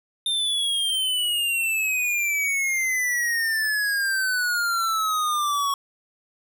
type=exponential sweep; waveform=square; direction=down; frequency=3628 to 1108.7 Hz; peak=-22 dBFS; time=0.26-5.74 s; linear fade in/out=2 ms; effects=none